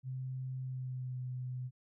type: tone with pitch glide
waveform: sine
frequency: 129.9 to 126.64 Hz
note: C3 to B2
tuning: -12 to +44 cents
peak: -37 dBFS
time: 0.03-1.71 s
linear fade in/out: 50 ms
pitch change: -44 cents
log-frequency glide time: 0.61-1.2 s
effects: none